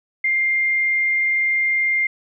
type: tone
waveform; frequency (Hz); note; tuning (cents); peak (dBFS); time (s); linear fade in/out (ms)
sine; 2107; C7; +12; -16; 0.24-2.07; 5
effects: none